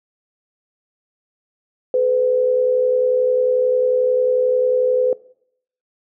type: tone pair together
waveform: sine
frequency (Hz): 433.4 / 504.6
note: A4 / B4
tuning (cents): -26 / +37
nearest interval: minor third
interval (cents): 263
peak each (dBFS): -23 / -14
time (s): 1.94-5.13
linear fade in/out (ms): 2
effects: noise-tail reverb RT60 0.7 s tail -21 dB re dry